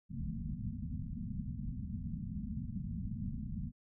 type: low-pass noise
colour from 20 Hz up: white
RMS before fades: -40 dBFS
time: 0.09-3.72 s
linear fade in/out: 50 ms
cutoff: 240 Hz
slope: 96 dB/octave
effects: none